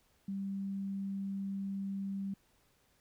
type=tone; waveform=sine; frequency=196 Hz; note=G3; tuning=in tune; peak=-35 dBFS; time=0.28-2.34 s; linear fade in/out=5 ms; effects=pink hiss -71 dBFS RMS until 3 s